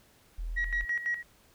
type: tone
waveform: sine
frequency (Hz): 41.32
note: E1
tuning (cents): +5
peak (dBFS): -32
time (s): 0.38-0.85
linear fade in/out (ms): 10
type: tone with tremolo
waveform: sine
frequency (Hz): 1908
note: A#6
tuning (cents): +40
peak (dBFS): -26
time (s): 0.56-1.23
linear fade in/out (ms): 20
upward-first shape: square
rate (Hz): 6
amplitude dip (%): 70
effects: tanh soft clip ceiling -21 dBFS + pink hiss -62 dBFS RMS until 1.54 s